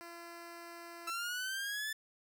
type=tone; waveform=10% pulse; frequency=340.9 Hz; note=F4; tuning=42 cents flat; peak=-39 dBFS; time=0.01-1.1 s; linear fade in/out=0 ms
type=linear sweep; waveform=sawtooth; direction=up; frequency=1329 to 1760 Hz; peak=-33 dBFS; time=1.07-1.93 s; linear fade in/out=5 ms
effects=none